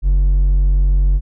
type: tone with hard clipping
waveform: sine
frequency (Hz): 46.25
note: F#1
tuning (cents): 0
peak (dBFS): -11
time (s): 0.02-1.21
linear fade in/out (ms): 50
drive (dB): 3
effects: none